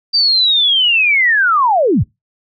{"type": "linear sweep", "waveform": "sine", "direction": "down", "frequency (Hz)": [4699, 54], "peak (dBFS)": -9, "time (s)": [0.13, 2.04], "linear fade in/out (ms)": 20, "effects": ["noise-tail reverb RT60 0.2 s tail -24 dB re dry"]}